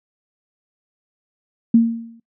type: tone with exponential decay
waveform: sine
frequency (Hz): 230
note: A#3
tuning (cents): -23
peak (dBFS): -6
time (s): 1.74-2.2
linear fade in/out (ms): 5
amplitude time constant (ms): 100
effects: noise-tail reverb RT60 0.1 s tail -23 dB re dry